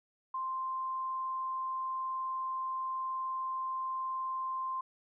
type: tone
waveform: sine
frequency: 1046.5 Hz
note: C6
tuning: in tune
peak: -33 dBFS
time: 0.34-4.81 s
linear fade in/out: 5 ms
effects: none